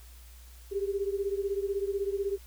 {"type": "beating tone pair", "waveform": "sine", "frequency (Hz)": [392.6, 408.6], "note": ["G4", "G#4"], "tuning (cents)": [3, -28], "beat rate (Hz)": 16, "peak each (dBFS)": [-30, -33], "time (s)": [0.71, 2.38], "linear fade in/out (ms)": 20, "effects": ["added 60 Hz sine -48 dBFS peak until 2.46 s", "white hiss -57 dBFS RMS until 2.46 s"]}